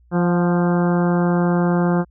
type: harmonic tone with a mistuned harmonic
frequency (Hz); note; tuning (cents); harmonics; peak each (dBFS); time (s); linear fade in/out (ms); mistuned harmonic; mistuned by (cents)
174.61; F3; 0; 1 / 2 / 3 / 4 / 5 / 6 / 7 / 8 / 9; -16 / -22 / -26 / -28 / -30 / -32 / -33 / -34 / -35; 0.11-2.05; 50; 4; +34
effects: added 60 Hz sine -50 dBFS peak until 2.1 s